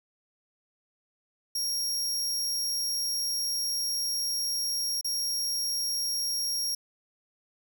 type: tone with dropouts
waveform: sawtooth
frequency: 5588 Hz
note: F8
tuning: in tune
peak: -25 dBFS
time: 1.55-6.75 s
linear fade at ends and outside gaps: 5 ms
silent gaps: 5.012-5.045 s
effects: none